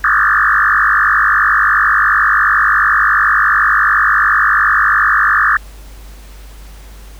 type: tone with frequency modulation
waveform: sine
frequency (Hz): 1480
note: F#6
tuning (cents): 0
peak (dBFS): -8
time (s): 0.04-5.57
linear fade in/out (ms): 2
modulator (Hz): 51.4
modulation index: 6.3
effects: added 50 Hz sine -32 dBFS peak until 7.19 s + pink hiss -42 dBFS RMS until 7.19 s